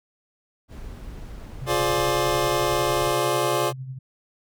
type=noise; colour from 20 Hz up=brown; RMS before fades=-37 dBFS; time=0.68-3.15 s; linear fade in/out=50 ms
type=tone with tremolo; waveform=sine; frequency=130.9 Hz; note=C3; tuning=1 cent sharp; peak=-29 dBFS; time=1.61-3.99 s; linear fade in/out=10 ms; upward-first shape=triangle; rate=11 Hz; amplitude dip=60%
type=chord; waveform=25% pulse; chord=D half-diminished seventh; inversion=first; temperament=just; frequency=352.4 / 422.9 / 528.6 / 587.3 Hz; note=F4 / Ab4 / C5 / D5; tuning=+16 / +31 / +18 / 0 cents; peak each=-22 / -23 / -25 / -22 dBFS; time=1.66-3.73 s; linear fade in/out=50 ms
effects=none